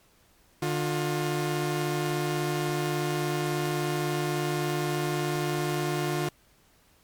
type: tone pair together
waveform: sawtooth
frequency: 149.4 / 355.3 Hz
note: D3 / F4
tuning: +30 / +30 cents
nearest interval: octave + minor third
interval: 1500 cents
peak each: -25 dBFS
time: 0.62-6.29 s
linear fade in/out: 5 ms
effects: pink hiss -62 dBFS RMS until 7.03 s + MP3 96 kbps